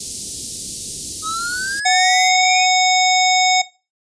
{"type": "band-stop noise", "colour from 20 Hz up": "white", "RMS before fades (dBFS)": -25, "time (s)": [0, 1.8], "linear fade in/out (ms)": 5, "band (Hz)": [380, 4300], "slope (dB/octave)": 24}
{"type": "exponential sweep", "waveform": "square", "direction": "up", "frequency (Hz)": [1254, 2534], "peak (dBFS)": -22, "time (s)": [1.22, 2.67], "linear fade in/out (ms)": 50}
{"type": "harmonic tone", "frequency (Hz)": 740, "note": "F#5", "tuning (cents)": 0, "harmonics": [1, 3, 5, 7, 9, 10], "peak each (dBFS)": [-14, -19, -21, -22, -24, -24], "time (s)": [1.85, 3.62], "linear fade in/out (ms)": 10}
{"effects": ["noise-tail reverb RT60 0.3 s tail -18 dB re dry", "resampled to 22050 Hz"]}